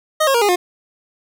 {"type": "tone with pitch steps", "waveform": "25% pulse", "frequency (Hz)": [622.3, 541.7, 471.6, 410.6, 357.4], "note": ["D#5", "C#5", "A#4", "G#4", "F4"], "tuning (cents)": [0, -40, 20, -20, 40], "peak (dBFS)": -9, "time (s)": [0.2, 0.56], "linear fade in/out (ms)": 10, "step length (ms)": 72, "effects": []}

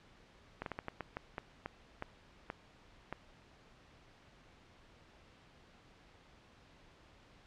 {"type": "slowing click train", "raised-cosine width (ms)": 0.5, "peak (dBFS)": -24, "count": 12, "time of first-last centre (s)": [0.62, 3.126], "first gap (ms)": 42, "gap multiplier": 1.31, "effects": ["pink hiss -62 dBFS RMS until 7.46 s", "low-pass 4000 Hz 12 dB/octave"]}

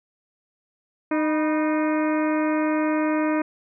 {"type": "harmonic tone with a mistuned harmonic", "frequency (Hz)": 307.6, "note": "D#4", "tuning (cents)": -20, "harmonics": [1, 2, 3, 4, 5, 6, 7, 8], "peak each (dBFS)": [-21, -27, -31, -33, -35, -37, -38, -39], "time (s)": [1.11, 3.42], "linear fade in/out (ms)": 5, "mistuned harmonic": 3, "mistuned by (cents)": 77, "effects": []}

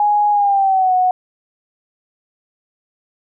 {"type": "tone with pitch glide", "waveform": "sine", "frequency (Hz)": [830.6, 735.7], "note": ["G#5", "F#5"], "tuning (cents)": [0, -10], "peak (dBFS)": -11, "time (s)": [0, 1.11], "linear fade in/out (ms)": 2, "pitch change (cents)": -210, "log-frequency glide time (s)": [0.31, 0.94], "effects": []}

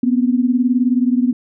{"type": "beating tone pair", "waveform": "sine", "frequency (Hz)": [243, 262], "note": ["B3", "C4"], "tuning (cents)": [-28, 2], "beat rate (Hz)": 19, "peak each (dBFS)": [-14, -17], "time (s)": [0.03, 1.33], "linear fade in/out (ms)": 5, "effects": []}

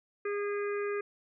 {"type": "harmonic tone", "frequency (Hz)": 408.7, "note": "G#4", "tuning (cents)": -28, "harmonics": [1, 3, 4, 5, 6], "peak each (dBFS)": [-31, -41, -43, -45, -47], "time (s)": [0.25, 1.01], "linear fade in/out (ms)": 5, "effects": []}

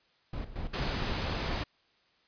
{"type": "noise with tremolo", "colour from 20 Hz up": "brown", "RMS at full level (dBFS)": -34, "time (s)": [0.33, 1.57], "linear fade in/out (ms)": 5, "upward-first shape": "square", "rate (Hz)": 4.4, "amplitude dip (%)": 75}
{"type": "noise", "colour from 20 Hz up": "pink", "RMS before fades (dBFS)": -34, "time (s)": [0.73, 1.64], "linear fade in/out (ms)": 10}
{"effects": ["white hiss -68 dBFS RMS until 2.27 s", "resampled to 11025 Hz"]}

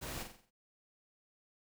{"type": "noise with echo", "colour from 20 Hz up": "pink", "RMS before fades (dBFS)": -43, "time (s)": [0.01, 0.24], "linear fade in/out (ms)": 20, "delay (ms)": 45, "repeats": 6, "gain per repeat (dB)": -6, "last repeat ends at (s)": 0.51, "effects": []}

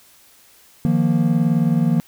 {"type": "chord", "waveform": "triangle", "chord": "Eb suspended second", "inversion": "none", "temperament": "just", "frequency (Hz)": [155.56, 175.01, 233.3], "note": ["Eb3", "F3", "Bb3"], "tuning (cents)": [0, 4, 2], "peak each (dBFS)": -17, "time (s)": [0.85, 2], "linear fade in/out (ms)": 0, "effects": ["white hiss -51 dBFS RMS until 2.07 s"]}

